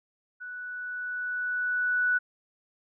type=tone with level ramp; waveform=sine; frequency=1480 Hz; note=F#6; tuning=in tune; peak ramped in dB=-37 to -21 dBFS; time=0.4-2.19 s; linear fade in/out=20 ms; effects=none